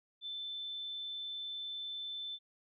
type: tone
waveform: sine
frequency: 3530 Hz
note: A7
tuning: 5 cents sharp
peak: -39 dBFS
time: 0.21-2.39 s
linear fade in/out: 50 ms
effects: none